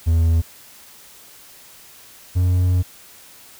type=tone pair in turn; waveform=triangle; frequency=82.3 / 90.19 Hz; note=E2 / F#2; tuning=-2 / -44 cents; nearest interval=major second; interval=158 cents; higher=second; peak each=-11 / -12 dBFS; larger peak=first; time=0.06-0.42 / 2.35-2.83 s; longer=second; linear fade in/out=20 ms; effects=white hiss -45 dBFS RMS until 3.59 s